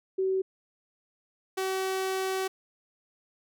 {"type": "tone pair in turn", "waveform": ["sine", "sawtooth"], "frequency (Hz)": [380, 380], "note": ["F#4", "F#4"], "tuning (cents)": [46, 46], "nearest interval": "unison", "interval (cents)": 0, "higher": "neither", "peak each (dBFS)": -24, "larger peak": "neither", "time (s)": [[0.18, 0.42], [1.57, 2.48]], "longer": "second", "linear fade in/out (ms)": 10, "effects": []}